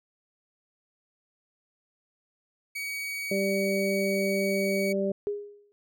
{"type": "tone", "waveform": "40% pulse", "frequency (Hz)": 2257, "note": "C#7", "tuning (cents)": 31, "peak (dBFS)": -31, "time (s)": [2.75, 4.93], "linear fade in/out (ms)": 10}
{"type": "harmonic tone", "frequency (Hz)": 196, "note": "G3", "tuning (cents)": 0, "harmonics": [1, 2, 3], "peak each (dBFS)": [-29, -29, -29], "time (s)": [3.31, 5.12], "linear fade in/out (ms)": 5}
{"type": "tone with exponential decay", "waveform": "sine", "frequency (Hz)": 410.3, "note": "G#4", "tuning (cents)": -21, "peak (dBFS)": -24, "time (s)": [5.27, 5.72], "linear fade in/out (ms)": 0, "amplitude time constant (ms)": 97}
{"effects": []}